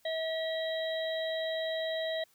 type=harmonic tone; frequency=644 Hz; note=E5; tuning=41 cents flat; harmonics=1 / 3 / 5 / 6; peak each=-32 / -40 / -45 / -40 dBFS; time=0.05-2.24 s; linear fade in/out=5 ms; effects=white hiss -67 dBFS RMS until 2.34 s